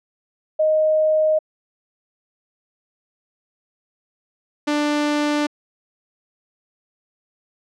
sine / sawtooth tone pair in turn, 622.3 / 295.6 Hz, D#5 / D4, 0 / +11 cents, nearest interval octave + minor second, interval 1289 cents, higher first, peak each -14 dBFS, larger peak neither, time 0.59-1.39 / 4.67-5.47 s, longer neither, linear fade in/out 10 ms, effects low-pass 6000 Hz 12 dB/octave

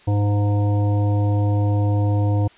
harmonic tone, 102.7 Hz, G#2, 19 cents flat, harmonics 1 / 3 / 5 / 7 / 9, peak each -16 / -26 / -30 / -33 / -35 dBFS, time 0.07-2.48 s, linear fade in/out 10 ms, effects white hiss -50 dBFS RMS until 2.57 s + resampled to 8000 Hz

